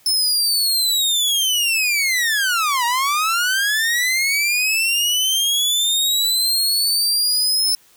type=linear two-way sweep; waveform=sawtooth; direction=down then up; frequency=5274 to 931 to 5274 Hz; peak=-13 dBFS; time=0.06-7.75 s; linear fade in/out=2 ms; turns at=2.85 s; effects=white hiss -53 dBFS RMS until 7.96 s